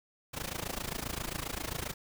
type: noise with amplitude modulation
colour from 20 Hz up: pink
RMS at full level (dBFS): -34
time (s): 0.33-1.94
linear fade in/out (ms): 20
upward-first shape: sine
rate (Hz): 27.5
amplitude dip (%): 90
effects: none